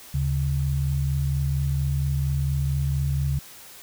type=tone pair together; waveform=sine; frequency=74 / 138.33 Hz; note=D2 / C#3; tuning=+14 / -3 cents; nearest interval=major seventh; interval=1083 cents; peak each=-25 / -23 dBFS; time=0.14-3.39 s; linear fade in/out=5 ms; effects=white hiss -45 dBFS RMS until 3.82 s